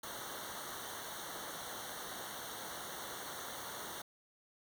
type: noise with comb filter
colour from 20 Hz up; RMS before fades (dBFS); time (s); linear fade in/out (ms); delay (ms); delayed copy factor
pink; -45; 0.03-4.02; 5; 0.4; -1
effects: none